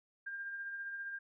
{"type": "tone with tremolo", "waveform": "sine", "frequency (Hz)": 1600, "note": "G6", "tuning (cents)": 35, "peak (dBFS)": -38, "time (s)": [0.26, 1.19], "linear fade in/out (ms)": 10, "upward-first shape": "triangle", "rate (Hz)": 15, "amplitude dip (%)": 40, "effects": []}